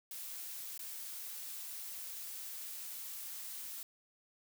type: noise with dropouts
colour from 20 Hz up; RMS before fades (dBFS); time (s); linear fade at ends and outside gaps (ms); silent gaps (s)
blue; -45; 0.11-3.83; 1; 0.778-0.792
effects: none